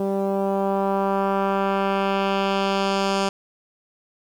10% pulse tone with low-pass filter sweep, 195.8 Hz, G3, 2 cents flat, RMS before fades -22 dBFS, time 0-3.29 s, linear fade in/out 2 ms, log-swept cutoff 480 to 6500 Hz, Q 1.1, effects 8-bit

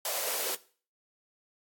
white noise with high-pass filter sweep, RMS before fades -32 dBFS, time 0.05-0.55 s, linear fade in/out 2 ms, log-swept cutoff 640 to 420 Hz, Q 3.8, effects noise-tail reverb RT60 0.4 s tail -17 dB re dry + AAC 64 kbps

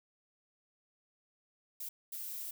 violet noise bursts at uneven times, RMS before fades -42 dBFS, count 2, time 1.8-1.89 / 2.12-2.51 s, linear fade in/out 5 ms, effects none

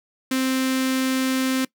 sawtooth tone with notch filter, 261.6 Hz, C4, in tune, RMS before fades -22 dBFS, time 0.31-1.65 s, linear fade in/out 5 ms, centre 710 Hz, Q 0.72, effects noise-tail reverb RT60 0.1 s tail -21 dB re dry

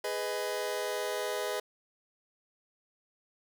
sawtooth chord, G# minor, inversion none, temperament just, 415.3 / 498.4 / 623 Hz, G#4 / B4 / D#5, 0 / +16 / +2 cents, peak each -32 dBFS, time 0.04-1.6 s, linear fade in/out 5 ms, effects none

